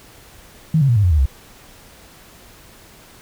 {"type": "tone with pitch steps", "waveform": "sine", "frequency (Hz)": [158.7, 137.36, 118.89, 102.9, 89.07, 77.09, 66.73], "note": ["D#3", "C#3", "A#2", "G#2", "F2", "D#2", "C2"], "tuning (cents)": [35, -15, 35, -16, 35, -15, 35], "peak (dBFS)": -11, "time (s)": [0.74, 1.258], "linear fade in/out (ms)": 5, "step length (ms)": 74, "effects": ["pink hiss -45 dBFS RMS until 3.21 s"]}